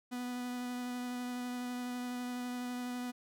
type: tone with vibrato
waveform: 45% pulse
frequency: 246.9 Hz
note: B3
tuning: in tune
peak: -37 dBFS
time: 0.11-3.12 s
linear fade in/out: 20 ms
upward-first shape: triangle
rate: 12 Hz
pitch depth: 12 cents each way
effects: none